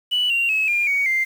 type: tone with pitch steps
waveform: sine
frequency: 2960 / 2762 / 2577 / 2404 / 2243 / 2093 Hz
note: F#7 / F7 / E7 / D7 / C#7 / C7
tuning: 0 / -20 / -40 / +40 / +20 / 0 cents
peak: -16 dBFS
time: 0.11-1.25 s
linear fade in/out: 20 ms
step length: 190 ms
effects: tanh soft clip ceiling -13 dBFS + 7-bit